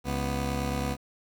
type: tone pair together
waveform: 15% pulse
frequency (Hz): 69.19 / 246.9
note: C#2 / B3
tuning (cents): -3 / 0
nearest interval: octave + minor seventh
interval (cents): 2203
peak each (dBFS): -23 / -26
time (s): 0.04-0.97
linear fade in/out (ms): 50
effects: 9-bit